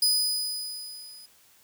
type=tone with level ramp; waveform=sawtooth; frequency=4978 Hz; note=D#8; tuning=in tune; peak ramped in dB=-16 to -43 dBFS; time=0.02-1.26 s; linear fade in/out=5 ms; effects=white hiss -59 dBFS RMS until 1.63 s